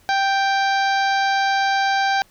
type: harmonic tone with a mistuned harmonic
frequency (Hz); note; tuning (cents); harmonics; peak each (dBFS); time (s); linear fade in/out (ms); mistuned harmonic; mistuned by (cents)
784; G5; 0; 1 / 2 / 3 / 4 / 5 / 6 / 7 / 8; -18 / -22 / -30 / -34 / -31 / -32 / -38 / -40; 0.09-2.22; 0; 4; +28
effects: pink hiss -55 dBFS RMS until 2.3 s